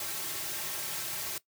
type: noise with comb filter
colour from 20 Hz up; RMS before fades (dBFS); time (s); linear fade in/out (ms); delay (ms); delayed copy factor
white; -36; 0-1.38; 2; 4.1; -1
effects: noise-tail reverb RT60 0.1 s tail -18 dB re dry + high-pass 100 Hz 12 dB/octave